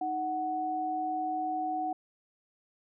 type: tone pair together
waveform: sine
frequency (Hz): 312 / 742.9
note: D#4 / F#5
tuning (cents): +5 / +7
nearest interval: octave + minor third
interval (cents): 1502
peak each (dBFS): -37 / -30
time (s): 0.01-1.93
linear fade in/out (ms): 5
effects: none